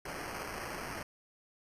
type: noise with sample-and-hold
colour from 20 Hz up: white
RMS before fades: -41 dBFS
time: 0.05-1.03 s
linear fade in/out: 5 ms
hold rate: 3675 Hz
effects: resampled to 32000 Hz